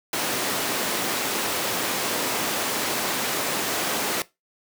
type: high-pass noise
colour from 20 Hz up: pink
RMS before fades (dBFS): -26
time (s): 0.13-4.22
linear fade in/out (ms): 2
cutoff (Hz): 280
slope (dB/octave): 12
effects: noise-tail reverb RT60 0.2 s tail -19 dB re dry